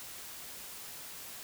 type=silence; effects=white hiss -46 dBFS RMS until 1.43 s